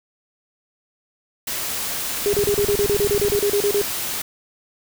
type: noise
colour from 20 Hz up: white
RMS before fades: -26 dBFS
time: 1.47-4.22 s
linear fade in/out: 5 ms
type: tone bursts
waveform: sine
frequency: 408.4 Hz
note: G#4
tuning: 29 cents flat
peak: -16 dBFS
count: 15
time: 2.26-3.815 s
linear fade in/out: 0 ms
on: 71 ms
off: 35 ms
type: click train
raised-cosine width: 5 ms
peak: -17 dBFS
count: 21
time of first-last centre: 2.34-3.35 s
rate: 19.8 Hz
effects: none